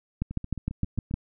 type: two click trains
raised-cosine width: 5 ms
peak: -14 / -23 dBFS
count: 7 / 7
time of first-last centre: 0.22-1.14 / 0.31-1.111 s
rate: 6.52 / 7.49 Hz
effects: none

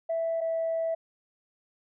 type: tone pair in turn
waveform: sine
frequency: 659.3 / 655.7 Hz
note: E5 / E5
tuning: 0 / -9 cents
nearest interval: unison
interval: 9 cents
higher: first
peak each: -25 dBFS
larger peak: neither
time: 0.09-0.41 / 0.41-0.95 s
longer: second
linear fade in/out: 10 ms
effects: tanh soft clip ceiling -22 dBFS

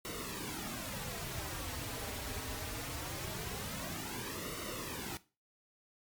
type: noise with flanger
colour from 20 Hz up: pink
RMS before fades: -41 dBFS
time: 0.05-5.17 s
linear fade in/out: 0 ms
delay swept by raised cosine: 1.2 to 5.8 ms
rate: 0.22 Hz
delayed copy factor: -0.7
effects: noise-tail reverb RT60 0.3 s tail -17 dB re dry + MP3 96 kbps

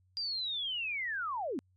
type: linear sweep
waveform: sine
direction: down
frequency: 4816 to 223.8 Hz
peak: -33 dBFS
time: 0.17-1.59 s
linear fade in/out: 0 ms
effects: added 92 Hz sine -66 dBFS peak until 1.76 s + AAC 32 kbps

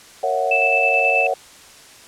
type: chord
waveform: sine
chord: F# dominant seventh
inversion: first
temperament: just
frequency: 462.5 / 555 / 666 / 740 Hz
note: A#4 / C#5 / E5 / F#5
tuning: -14 / +2 / +18 / 0 cents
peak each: -26 / -22 / -25 / -21 dBFS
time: 0.23-1.34 s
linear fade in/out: 5 ms
type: tone with tremolo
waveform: sine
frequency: 2637 Hz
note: E7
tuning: in tune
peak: -15 dBFS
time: 0.51-1.27 s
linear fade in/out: 5 ms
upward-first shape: square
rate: 9.3 Hz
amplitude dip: 25%
effects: white hiss -44 dBFS RMS until 2.07 s + low-pass 9000 Hz 12 dB/octave

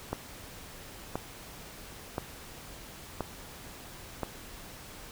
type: click train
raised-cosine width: 1 ms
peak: -17 dBFS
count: 5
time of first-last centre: 0.13-4.233 s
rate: 0.975 Hz
effects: pink hiss -47 dBFS RMS until 5.11 s

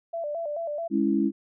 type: tone with vibrato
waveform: sine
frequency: 629 Hz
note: D#5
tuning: 19 cents sharp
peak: -28 dBFS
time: 0.13-0.88 s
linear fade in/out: 10 ms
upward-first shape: square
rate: 4.6 Hz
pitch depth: 110 cents each way
type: chord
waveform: sine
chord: C# minor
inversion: second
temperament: equal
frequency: 207.7 / 277.2 / 329.6 Hz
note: G#3 / C#4 / E4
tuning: 0 / 0 / 0 cents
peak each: -25 dBFS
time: 0.9-1.32 s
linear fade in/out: 50 ms
effects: none

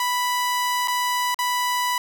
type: tone with dropouts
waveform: sawtooth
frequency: 987.8 Hz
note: B5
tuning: in tune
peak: -17 dBFS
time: 0-1.98 s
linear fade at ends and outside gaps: 2 ms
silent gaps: 0.875-0.881 / 1.345-1.389 s
effects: 8-bit

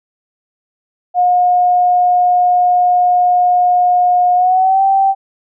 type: tone with pitch glide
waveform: sine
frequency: 718 to 778.5 Hz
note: F5 to G5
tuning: +48 to -12 cents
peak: -8 dBFS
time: 1.14-5.15 s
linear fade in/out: 50 ms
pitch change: +140 cents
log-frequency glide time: 4.35-4.82 s
effects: none

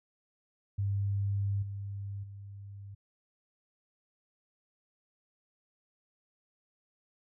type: tone with level steps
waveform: sine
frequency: 99.8 Hz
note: G2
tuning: 32 cents sharp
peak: -28 / -36 / -43 dBFS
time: 0.78-2.95 s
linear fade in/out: 10 ms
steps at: 1.62 / 2.23 s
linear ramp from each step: 10 ms
effects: none

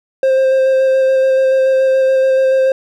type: tone with vibrato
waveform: triangle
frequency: 528 Hz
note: C5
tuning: 16 cents sharp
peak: -7 dBFS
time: 0.23-2.72 s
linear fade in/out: 2 ms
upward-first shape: square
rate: 7 Hz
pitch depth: 9 cents each way
effects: none

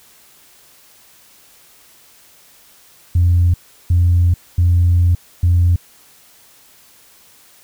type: tone bursts at uneven times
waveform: sine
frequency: 87.31 Hz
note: F2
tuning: in tune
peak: -8 dBFS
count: 4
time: 3.15-3.54 / 3.9-4.34 / 4.58-5.15 / 5.43-5.76 s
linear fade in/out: 5 ms
effects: tanh soft clip ceiling -6 dBFS + white hiss -48 dBFS RMS until 7.63 s

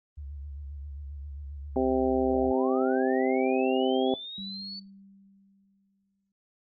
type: tone with vibrato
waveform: sine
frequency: 71.2 Hz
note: C#2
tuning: 47 cents sharp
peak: -37 dBFS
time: 0.17-2.52 s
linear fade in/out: 10 ms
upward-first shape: sine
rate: 7.5 Hz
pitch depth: 73 cents each way
type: harmonic tone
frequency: 130.4 Hz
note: C3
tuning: 5 cents flat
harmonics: 2 / 3 / 4 / 5 / 6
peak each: -27 / -27 / -31 / -33 / -32 dBFS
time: 1.76-4.14 s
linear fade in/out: 2 ms
type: linear sweep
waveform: sine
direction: up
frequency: 466.2 to 4513 Hz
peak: -37 dBFS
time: 2.29-4.8 s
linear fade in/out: 10 ms
type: tone with exponential decay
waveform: sine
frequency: 196 Hz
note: G3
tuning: in tune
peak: -37 dBFS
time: 4.38-6.32 s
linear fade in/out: 2 ms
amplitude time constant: 420 ms
effects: noise-tail reverb RT60 0.3 s tail -22 dB re dry + Opus 24 kbps

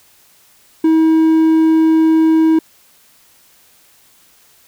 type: tone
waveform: triangle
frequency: 320.2 Hz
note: D#4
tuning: 50 cents sharp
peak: -6 dBFS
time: 0.84-2.59 s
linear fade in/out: 5 ms
effects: white hiss -50 dBFS RMS until 4.67 s

